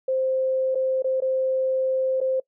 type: tone with dropouts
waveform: sine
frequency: 523.3 Hz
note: C5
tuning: in tune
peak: -20 dBFS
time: 0.08-2.4 s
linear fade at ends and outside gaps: 5 ms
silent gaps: 0.748-0.754 / 1.023-1.043 / 1.204-1.22 / 2.204-2.212 s
effects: noise-tail reverb RT60 0.1 s tail -23 dB re dry